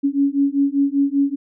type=beating tone pair; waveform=sine; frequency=277.2 / 282.3 Hz; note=C#4 / C#4; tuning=0 / +32 cents; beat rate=5.1 Hz; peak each=-18 dBFS; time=0.03-1.36 s; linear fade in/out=20 ms; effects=none